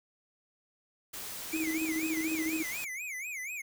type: noise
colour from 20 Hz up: white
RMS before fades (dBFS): -41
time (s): 1.13-2.85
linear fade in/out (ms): 10
type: tone with vibrato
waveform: square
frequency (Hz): 2250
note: C#7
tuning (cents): +25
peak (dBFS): -37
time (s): 1.52-3.62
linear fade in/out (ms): 10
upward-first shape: sine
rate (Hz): 4.1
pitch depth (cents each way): 210
type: tone with tremolo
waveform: sine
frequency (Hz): 318.3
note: D#4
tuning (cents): +39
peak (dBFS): -29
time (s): 1.53-2.63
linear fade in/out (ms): 10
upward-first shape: square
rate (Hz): 14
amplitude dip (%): 45
effects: none